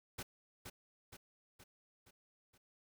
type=noise with echo; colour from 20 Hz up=pink; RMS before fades=-44 dBFS; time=0.18-0.23 s; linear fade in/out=10 ms; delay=470 ms; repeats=5; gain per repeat=-5 dB; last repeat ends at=2.58 s; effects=none